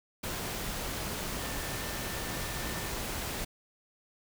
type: tone in noise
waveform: sine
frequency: 1790 Hz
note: A6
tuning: 29 cents sharp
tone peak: -46 dBFS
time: 1.4-2.9 s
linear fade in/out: 10 ms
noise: pink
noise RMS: -36 dBFS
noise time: 0.23-3.45 s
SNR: -13 dB
effects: none